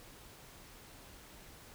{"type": "silence", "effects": ["pink hiss -55 dBFS RMS until 1.74 s"]}